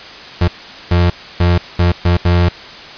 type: tone bursts at uneven times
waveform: 35% pulse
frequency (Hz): 87.5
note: F2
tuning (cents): +4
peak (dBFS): -7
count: 6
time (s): 0.41-0.48 / 0.91-1.1 / 1.4-1.58 / 1.79-1.92 / 2.05-2.17 / 2.25-2.49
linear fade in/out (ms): 5
effects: white hiss -32 dBFS RMS until 2.97 s + resampled to 11025 Hz